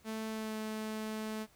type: tone with pitch glide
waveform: sawtooth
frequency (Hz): 220 to 217.2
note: A3 to A3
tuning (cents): 0 to -22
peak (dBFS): -33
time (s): 0.04-1.47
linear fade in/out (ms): 50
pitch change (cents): -22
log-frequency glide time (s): 0.29-0.56
effects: pink hiss -65 dBFS RMS until 1.55 s